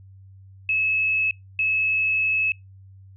sine tone bursts at uneven times, 2589 Hz, E7, 32 cents flat, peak -19 dBFS, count 2, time 0.69-1.31 / 1.59-2.52 s, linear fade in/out 2 ms, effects noise-tail reverb RT60 0.2 s tail -25 dB re dry + added 96 Hz sine -44 dBFS peak until 3.16 s

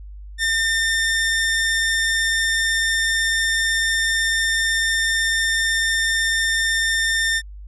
sawtooth tone, 1806 Hz, A6, 45 cents sharp, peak -14 dBFS, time 0.38-7.42 s, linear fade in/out 50 ms, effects added 50 Hz sine -34 dBFS peak until 7.67 s + resampled to 24000 Hz

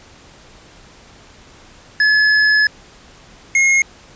square tone pair in turn, 1710 / 2154 Hz, A6 / C7, -50 / +50 cents, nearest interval major third, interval 400 cents, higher second, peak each -11 dBFS, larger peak neither, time 2-2.67 / 3.55-3.82 s, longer first, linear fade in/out 2 ms, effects pink hiss -44 dBFS RMS until 4.15 s + resampled to 16000 Hz

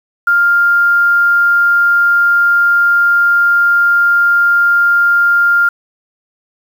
sine tone with quantisation, 1400 Hz, F6, 4 cents sharp, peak -7 dBFS, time 0.27-5.69 s, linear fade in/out 5 ms, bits 6, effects none

